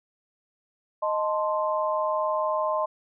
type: chord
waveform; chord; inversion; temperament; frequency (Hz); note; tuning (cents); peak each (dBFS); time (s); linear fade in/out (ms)
sine; A diminished; second; equal; 622.3 / 880 / 1046.5; Eb5 / A5 / C6; 0 / 0 / 0; -26 / -31 / -27; 1.02-2.86; 10
effects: none